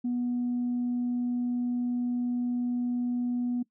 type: tone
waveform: sine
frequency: 244.3 Hz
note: B3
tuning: 19 cents flat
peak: -25 dBFS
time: 0.04-3.63 s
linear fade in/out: 10 ms
effects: noise-tail reverb RT60 0.1 s tail -20 dB re dry + tanh soft clip ceiling -23 dBFS